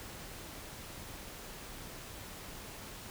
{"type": "silence", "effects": ["pink hiss -47 dBFS RMS until 3.1 s"]}